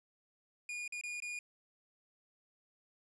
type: tone with dropouts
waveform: 45% pulse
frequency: 2438 Hz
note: D#7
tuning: 36 cents flat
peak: -39 dBFS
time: 0.69-1.39 s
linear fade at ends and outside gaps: 2 ms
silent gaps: 0.878-0.923 / 1.012-1.036 / 1.202-1.222 s
effects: resampled to 22050 Hz